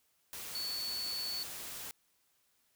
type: tone in noise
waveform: sine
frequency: 4447 Hz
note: C#8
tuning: 5 cents sharp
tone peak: -36 dBFS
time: 0.55-1.43 s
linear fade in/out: 0 ms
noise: white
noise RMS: -44 dBFS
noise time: 0.33-1.91 s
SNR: +5 dB
effects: white hiss -74 dBFS RMS until 2.75 s